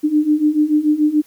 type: beating tone pair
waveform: sine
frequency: 297.6 / 304.5 Hz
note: D4 / D#4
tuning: +23 / -37 cents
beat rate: 6.9 Hz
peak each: -17 / -14 dBFS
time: 0.03-1.22 s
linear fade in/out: 20 ms
effects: white hiss -52 dBFS RMS until 1.26 s